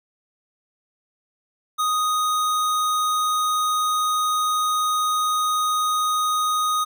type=tone; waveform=square; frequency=1244.5 Hz; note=D#6; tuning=in tune; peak=-20 dBFS; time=1.78-6.85 s; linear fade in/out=20 ms; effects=none